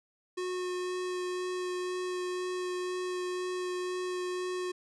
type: tone with vibrato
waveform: square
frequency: 363.5 Hz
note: F#4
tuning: 31 cents flat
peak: -33 dBFS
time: 0.37-4.72 s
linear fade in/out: 10 ms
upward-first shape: sine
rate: 2 Hz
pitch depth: 8 cents each way
effects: resampled to 22050 Hz